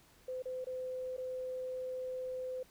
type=tone with dropouts; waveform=sine; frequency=511 Hz; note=C5; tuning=41 cents flat; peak=-37 dBFS; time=0.28-2.63 s; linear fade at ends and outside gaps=5 ms; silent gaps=0.423-0.455 / 0.645-0.668 / 1.167-1.179 s; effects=pink hiss -64 dBFS RMS until 2.7 s